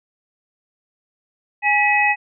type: tone cluster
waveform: sine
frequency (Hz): 828 / 1955 / 2543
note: G#5 / B6 / D#7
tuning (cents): -5 / -18 / +37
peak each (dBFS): -18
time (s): 1.62-2.16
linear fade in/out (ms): 50
effects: none